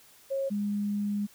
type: tone pair in turn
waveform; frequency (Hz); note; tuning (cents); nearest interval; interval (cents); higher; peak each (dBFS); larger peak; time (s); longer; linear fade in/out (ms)
sine; 544 / 204.9; C#5 / G#3; -33 / -23; octave + perfect fourth; 1690; first; -27; neither; 0.3-0.5 / 0.5-1.27; second; 20
effects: white hiss -57 dBFS RMS until 1.34 s